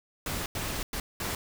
pink noise bursts at uneven times, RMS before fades -33 dBFS, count 4, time 0.26-0.46 / 0.55-0.83 / 0.93-1 / 1.2-1.35 s, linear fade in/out 2 ms, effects none

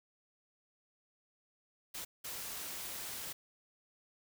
white noise bursts at uneven times, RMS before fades -43 dBFS, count 2, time 1.94-2.05 / 2.24-3.33 s, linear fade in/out 10 ms, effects none

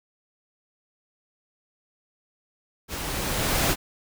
pink noise with level ramp, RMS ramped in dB -33 to -21 dBFS, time 2.88-3.76 s, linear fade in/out 50 ms, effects none

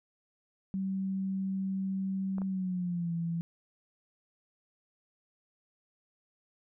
sine tone with pitch glide, 191.9 to 168.03 Hz, G3 to E3, -37 to +33 cents, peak -30 dBFS, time 0.74-3.41 s, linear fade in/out 0 ms, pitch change -230 cents, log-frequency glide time 2.47-3.13 s
clicks, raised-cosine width 1 ms, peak -30 dBFS, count 2, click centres 2.383 / 2.418 s
effects none

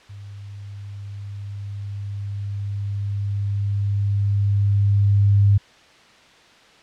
sine tone with level ramp, 100.8 Hz, G2, 49 cents sharp, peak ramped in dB -35 to -11 dBFS, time 0.09-5.58 s, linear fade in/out 10 ms, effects white hiss -50 dBFS RMS until 6.82 s + low-pass 4000 Hz 12 dB/octave

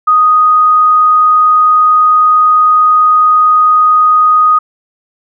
sine tone, 1244.5 Hz, D#6, in tune, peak -4 dBFS, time 0.07-4.59 s, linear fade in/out 10 ms, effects none

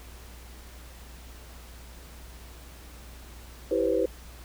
sine chord, C major seventh, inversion first, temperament equal with one note detuned, 329.6 / 392 / 493.9 / 535.2 Hz, E4 / G4 / B4 / C5, 0 / 0 / 0 / +39 cents, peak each -29 / -28 / -26 / -30 dBFS, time 3.71-4.06 s, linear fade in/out 5 ms, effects added 60 Hz sine -45 dBFS peak until 4.44 s + pink hiss -50 dBFS RMS until 4.44 s

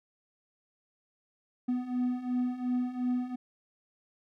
triangle beating tone pair, 246.9 / 249.7 Hz, B3 / B3, 0 / +19 cents, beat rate 2.8 Hz, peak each -32 / -28 dBFS, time 1.68-3.36 s, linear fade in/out 10 ms, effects none

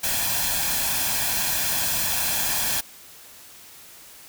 white noise with comb filter, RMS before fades -24 dBFS, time 0.03-2.81 s, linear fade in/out 10 ms, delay 1.2 ms, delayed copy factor +0.6, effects white hiss -46 dBFS RMS until 4.28 s

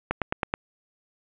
click train, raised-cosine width 0.5 ms, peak -9 dBFS, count 5, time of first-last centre 0.11-0.539 s, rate 9.32 Hz, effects resampled to 8000 Hz + 7-bit

